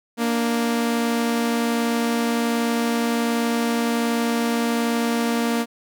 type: tone pair together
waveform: sawtooth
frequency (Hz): 233.2 / 294.5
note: A#3 / D4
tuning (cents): +1 / +5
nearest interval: major third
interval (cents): 404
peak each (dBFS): -16 / -25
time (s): 0.17-5.66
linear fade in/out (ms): 50
effects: none